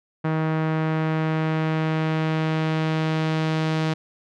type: tone with low-pass filter sweep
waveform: sawtooth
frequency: 158.2 Hz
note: D#3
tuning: 29 cents sharp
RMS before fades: -23 dBFS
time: 0.24-3.94 s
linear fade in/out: 10 ms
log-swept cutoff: 1700 to 4300 Hz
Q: 1
effects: none